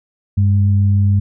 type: tone pair together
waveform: sine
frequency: 98 / 204.6 Hz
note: G2 / G#3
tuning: 0 / -26 cents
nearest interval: octave + minor second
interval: 1274 cents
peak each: -10 / -21 dBFS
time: 0.37-1.2 s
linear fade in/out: 10 ms
effects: none